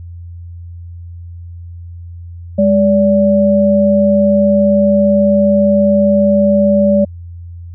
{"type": "tone pair together", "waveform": "sine", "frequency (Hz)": [204.1, 577.3], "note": ["G#3", "D5"], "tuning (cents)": [-30, -30], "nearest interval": "octave + tritone", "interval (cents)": 1800, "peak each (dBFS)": -10, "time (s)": [2.58, 7.05], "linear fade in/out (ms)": 10, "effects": ["added 86 Hz sine -27 dBFS peak until 7.74 s"]}